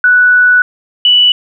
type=tone pair in turn; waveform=sine; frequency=1480 / 2960 Hz; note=F#6 / F#7; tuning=0 / 0 cents; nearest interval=octave; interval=1200 cents; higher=second; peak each=-4 dBFS; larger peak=neither; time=0.04-0.62 / 1.05-1.32 s; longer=first; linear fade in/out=2 ms; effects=none